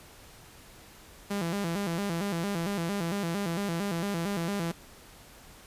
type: tone with vibrato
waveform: sawtooth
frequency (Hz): 183.9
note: F#3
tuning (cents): -10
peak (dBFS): -25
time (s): 1.3-4.72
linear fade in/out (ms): 10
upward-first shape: square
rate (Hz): 4.4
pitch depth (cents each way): 160
effects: pink hiss -52 dBFS RMS until 5.66 s + resampled to 32000 Hz